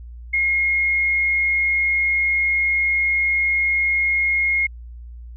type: tone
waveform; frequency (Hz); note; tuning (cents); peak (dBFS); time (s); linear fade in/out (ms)
sine; 2150; C7; +47; -16; 0.33-4.67; 10
effects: added 59 Hz sine -34 dBFS peak until 5.36 s